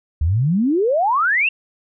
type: exponential sweep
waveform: sine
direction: up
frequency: 71.3 to 2800 Hz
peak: -14 dBFS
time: 0.21-1.49 s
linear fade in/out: 5 ms
effects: none